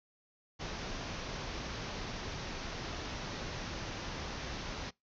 pink low-pass noise, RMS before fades -41 dBFS, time 0.59-4.91 s, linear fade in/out 20 ms, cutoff 6300 Hz, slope 96 dB/octave, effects noise-tail reverb RT60 0.2 s tail -25 dB re dry

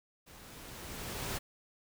pink noise with level ramp, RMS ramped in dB -55 to -36 dBFS, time 0.26-1.39 s, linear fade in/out 20 ms, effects none

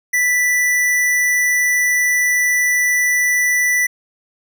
square tone, 1975.5 Hz, B6, in tune, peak -14 dBFS, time 0.13-3.87 s, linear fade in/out 10 ms, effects none

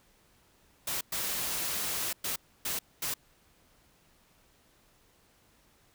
white noise bursts at uneven times, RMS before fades -33 dBFS, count 5, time 0.87-1.01 / 1.12-2.13 / 2.24-2.36 / 2.65-2.79 / 3.02-3.14 s, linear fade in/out 5 ms, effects pink hiss -65 dBFS RMS until 5.94 s

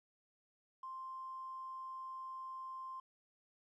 triangle tone, 1050 Hz, C6, 6 cents sharp, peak -40 dBFS, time 0.83-3 s, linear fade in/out 5 ms, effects tanh soft clip ceiling -42 dBFS

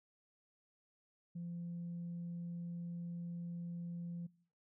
sine tone, 172 Hz, F3, 26 cents flat, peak -40 dBFS, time 1.35-4.27 s, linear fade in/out 10 ms, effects noise-tail reverb RT60 0.6 s tail -24 dB re dry + tanh soft clip ceiling -38 dBFS

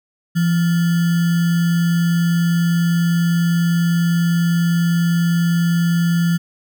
sine tone with sample-and-hold, 170 Hz, F3, 46 cents flat, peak -13 dBFS, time 0.35-6.38 s, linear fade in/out 20 ms, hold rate 1575 Hz, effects none

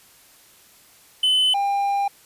triangle tone pair in turn, 3027 / 800 Hz, F#7 / G5, +39 / +35 cents, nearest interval octave + major seventh, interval 2304 cents, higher first, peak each -14 / -17 dBFS, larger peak first, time 1.23-1.54 / 1.54-2.08 s, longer second, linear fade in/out 5 ms, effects white hiss -52 dBFS RMS until 2.25 s + resampled to 32000 Hz

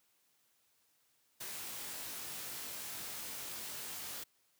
white noise with comb filter, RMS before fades -44 dBFS, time 1.4-4.24 s, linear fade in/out 10 ms, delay 20 ms, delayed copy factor -0.65, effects white hiss -74 dBFS RMS until 4.59 s + high-pass 80 Hz 12 dB/octave

